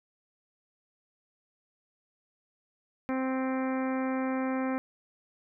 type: harmonic tone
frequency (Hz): 261.6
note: C4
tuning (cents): 0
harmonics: 1 / 2 / 3 / 4 / 5 / 6 / 7 / 8 / 9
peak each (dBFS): -29 / -35 / -39 / -41 / -43 / -45 / -46 / -47 / -48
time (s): 3.09-4.78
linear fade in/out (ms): 0
effects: none